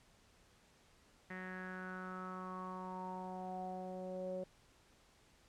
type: tone with low-pass filter sweep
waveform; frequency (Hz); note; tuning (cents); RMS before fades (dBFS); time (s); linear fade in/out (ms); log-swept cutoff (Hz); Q
sawtooth; 185; F#3; 0; -45; 1.3-4.44; 5; 1900 to 530; 7.5
effects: pink hiss -68 dBFS RMS until 5.48 s + low-pass 9000 Hz 12 dB/octave